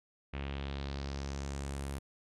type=tone with low-pass filter sweep; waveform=sawtooth; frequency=69.3 Hz; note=C#2; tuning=in tune; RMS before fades=-39 dBFS; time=0.33-1.99 s; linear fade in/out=10 ms; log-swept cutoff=2600 to 11000 Hz; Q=2.6; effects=none